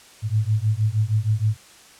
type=beating tone pair; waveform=sine; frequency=104.8 / 111.2 Hz; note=G#2 / A2; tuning=+16 / +19 cents; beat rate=6.4 Hz; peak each=-21 dBFS; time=0.22-1.57 s; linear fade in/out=50 ms; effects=white hiss -48 dBFS RMS until 1.99 s + low-pass 9000 Hz 12 dB/octave